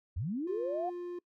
sine linear sweep, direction up, 67.3 to 740 Hz, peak -32 dBFS, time 0.16-0.9 s, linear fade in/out 10 ms
triangle tone, 352.3 Hz, F4, 15 cents sharp, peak -35 dBFS, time 0.47-1.19 s, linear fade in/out 5 ms
effects noise-tail reverb RT60 0.1 s tail -24 dB re dry

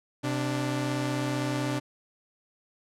sawtooth tone pair together, 128.99 / 293.7 Hz, C3 / D4, -24 / 0 cents, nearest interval octave + major second, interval 1424 cents, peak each -26 dBFS, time 0.23-1.8 s, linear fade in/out 20 ms, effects low-pass 10000 Hz 12 dB/octave

